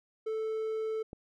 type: tone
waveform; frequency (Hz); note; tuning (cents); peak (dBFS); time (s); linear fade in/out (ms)
triangle; 439.6; A4; -2; -29; 0.26-1.03; 10
type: click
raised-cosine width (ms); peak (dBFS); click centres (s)
2; -29; 1.131
effects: none

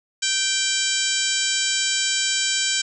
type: harmonic tone with a mistuned harmonic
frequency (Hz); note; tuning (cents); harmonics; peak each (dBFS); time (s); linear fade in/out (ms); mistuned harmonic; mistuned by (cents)
784; G5; 0; 2 / 3 / 4 / 5 / 6 / 7 / 8 / 9 / 10; -29 / -30 / -26 / -29 / -30 / -29 / -32 / -27 / -28; 0.22-2.82; 10; 2; -21
effects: none

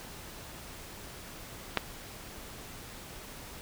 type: clicks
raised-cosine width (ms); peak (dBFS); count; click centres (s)
0.3; -9 / -26; 2; 1.773 / 1.778
effects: pink hiss -46 dBFS RMS until 3.61 s

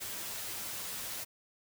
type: noise with comb filter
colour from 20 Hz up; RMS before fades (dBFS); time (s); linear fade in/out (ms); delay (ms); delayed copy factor
white; -40; 0-1.25; 20; 9.5; +0.55
effects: none

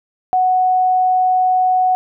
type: tone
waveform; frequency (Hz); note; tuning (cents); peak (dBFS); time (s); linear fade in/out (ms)
sine; 740; F#5; 0; -11; 0.33-1.95; 0
effects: none

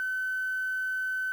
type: tone with quantisation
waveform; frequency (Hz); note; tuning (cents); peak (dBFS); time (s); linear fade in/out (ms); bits
sine; 1520; F#6; +46; -28; 0-1.32; 0; 8
effects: none

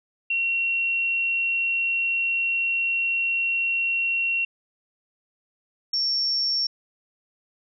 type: tone pair in turn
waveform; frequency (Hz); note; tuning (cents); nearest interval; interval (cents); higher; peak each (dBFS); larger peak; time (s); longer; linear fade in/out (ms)
sine; 2734 / 5468; F7 / F8; -37 / -37; octave; 1200; second; -21; neither; 0.3-4.45 / 5.93-6.67; first; 5
effects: none

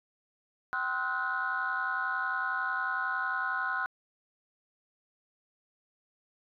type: tone cluster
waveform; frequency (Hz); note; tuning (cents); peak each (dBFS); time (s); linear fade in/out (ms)
sine; 769 / 1041 / 1285 / 1460 / 1531; G5 / C6 / E6 / F#6 / G6; -33 / -9 / -45 / -24 / -41; -39 / -35 / -36 / -31 / -40; 0.73-3.86; 0
effects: tanh soft clip ceiling -21 dBFS

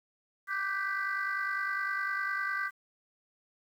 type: chord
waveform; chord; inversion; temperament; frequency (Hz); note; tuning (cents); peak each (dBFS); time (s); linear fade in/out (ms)
sine; G major seventh; second; equal with one note detuned; 1174.7 / 1518.1 / 1568 / 1975.5; D6 / F#6 / G6 / B6; 0 / +44 / 0 / 0; -35 / -36 / -33 / -36; 0.47-2.71; 50
effects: tanh soft clip ceiling -24 dBFS + 10-bit

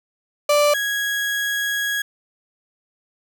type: tone pair in turn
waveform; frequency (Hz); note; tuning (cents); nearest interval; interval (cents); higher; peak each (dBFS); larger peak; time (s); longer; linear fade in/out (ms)
35% pulse; 587.3 / 1656.4; D5 / G#6; 0 / -5; octave + tritone; 1795; second; -12 / -19; first; 0.49-0.74 / 0.74-2.02; second; 5
effects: none

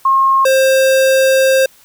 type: tone pair in turn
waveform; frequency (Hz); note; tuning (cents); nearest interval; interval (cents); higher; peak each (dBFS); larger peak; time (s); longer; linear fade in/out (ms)
sine / square; 1075 / 530.1; C6 / C5; +47 / +23; octave; 1224; first; -8 / -9; first; 0.05-0.45 / 0.45-1.66; second; 5
effects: white hiss -47 dBFS RMS until 1.84 s

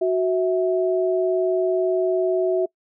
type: tone pair together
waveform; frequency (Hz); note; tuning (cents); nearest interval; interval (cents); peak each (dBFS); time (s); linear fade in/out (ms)
sine; 369.8 / 651.8; F#4 / E5; -1 / -20; minor seventh; 981; -19 / -22; 0.01-2.66; 10
effects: noise-tail reverb RT60 0.1 s tail -24 dB re dry

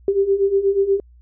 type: beating tone pair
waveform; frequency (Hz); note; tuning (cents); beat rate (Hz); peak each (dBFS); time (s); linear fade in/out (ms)
sine; 388.6 / 396.9; G4 / G4; -15 / +22; 8.3; -20 / -16; 0.08-1; 2
effects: added 60 Hz sine -45 dBFS peak until 1.21 s

